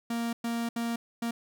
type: tone bursts at uneven times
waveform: 45% pulse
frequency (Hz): 233.1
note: A#3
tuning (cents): 0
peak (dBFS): -29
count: 4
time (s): 0.1-0.33 / 0.44-0.69 / 0.76-0.96 / 1.22-1.31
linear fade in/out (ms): 5
effects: none